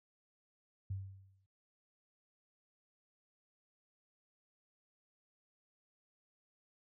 sine tone with exponential decay, 96.6 Hz, G2, 25 cents flat, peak -34 dBFS, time 0.9-1.46 s, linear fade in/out 5 ms, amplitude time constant 120 ms, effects high-pass 60 Hz 12 dB/octave

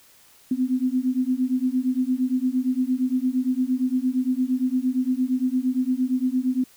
sine beating tone pair, 251.2 / 259.9 Hz, B3 / C4, +30 / -11 cents, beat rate 8.7 Hz, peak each -23 dBFS, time 0.51-6.64 s, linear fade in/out 5 ms, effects white hiss -54 dBFS RMS until 6.76 s

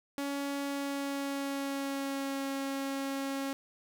sawtooth tone with pitch glide, 280.7 to 273.5 Hz, C#4 to C#4, +22 to -23 cents, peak -29 dBFS, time 0.18-3.53 s, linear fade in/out 0 ms, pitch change -45 cents, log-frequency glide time 0.63-2.49 s, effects none

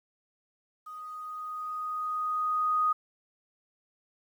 sine tone with level ramp, 1244.5 Hz, D#6, in tune, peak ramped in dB -40 to -22 dBFS, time 0.86-2.93 s, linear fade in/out 10 ms, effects 10-bit

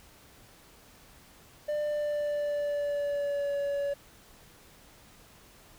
triangle tone with pitch glide, 596 to 566.8 Hz, D5 to C#5, +25 to +38 cents, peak -26 dBFS, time 1.68-3.94 s, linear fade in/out 10 ms, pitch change -87 cents, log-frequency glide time 1.8-3.58 s, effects pink hiss -56 dBFS RMS until 5.78 s

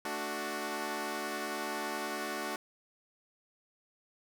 10% pulse chord, D major, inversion second, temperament equal, 220 / 293.7 / 370 Hz, A3 / D4 / F#4, 0 / 0 / 0 cents, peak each -33 / -31 / -30 dBFS, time 0.05-2.56 s, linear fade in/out 2 ms, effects none

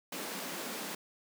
pink high-pass noise, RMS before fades -40 dBFS, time 0.12-0.95 s, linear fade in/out 5 ms, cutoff 180 Hz, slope 48 dB/octave, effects none

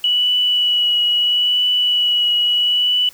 sine tone with vibrato, 2941 Hz, F#7, 11 cents flat, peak -13 dBFS, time 0.04-3.09 s, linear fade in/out 2 ms, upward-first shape triangle, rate 0.76 Hz, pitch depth 18 cents each way, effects white hiss -45 dBFS RMS until 3.13 s

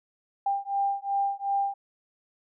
sine beating tone pair, 794 / 796.7 Hz, G5 / G5, +22 / +28 cents, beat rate 2.7 Hz, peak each -28 dBFS, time 0.46-1.74 s, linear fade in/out 5 ms, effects none

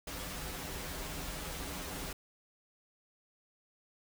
pink noise with comb filter, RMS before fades -41 dBFS, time 0.07-2.13 s, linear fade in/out 5 ms, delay 8.9 ms, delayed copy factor -0.7, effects none

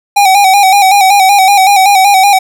square tone with vibrato, 784 Hz, G5, in tune, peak -4 dBFS, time 0.16-2.39 s, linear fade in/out 10 ms, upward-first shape square, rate 5.3 Hz, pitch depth 58 cents each way, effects none

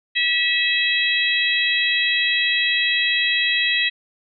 harmonic tone with a mistuned harmonic, 648 Hz, E5, 30 cents flat, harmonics 3 / 4 / 5 / 6, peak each -21 / -22 / -23 / -24 dBFS, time 0.15-3.9 s, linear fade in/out 20 ms, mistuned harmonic 5, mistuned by +19 cents, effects none

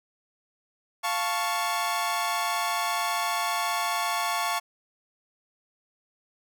sawtooth chord, F augmented, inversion none, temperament equal, 698.5 / 880 / 1108.7 Hz, F5 / A5 / C#6, 0 / 0 / 0 cents, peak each -27 / -27 / -25 dBFS, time 1.03-4.6 s, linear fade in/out 20 ms, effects none

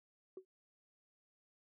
sine tone with exponential decay, 376.2 Hz, F#4, 29 cents sharp, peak -40 dBFS, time 0.37-0.45 s, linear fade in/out 2 ms, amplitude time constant 17 ms, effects tanh soft clip ceiling -40 dBFS + high-pass 200 Hz 12 dB/octave

